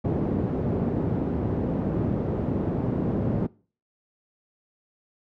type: band-pass noise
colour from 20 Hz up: pink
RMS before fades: -26 dBFS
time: 0.04-3.47 s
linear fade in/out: 10 ms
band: 110 to 380 Hz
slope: 12 dB/octave
effects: noise-tail reverb RT60 0.4 s tail -22 dB re dry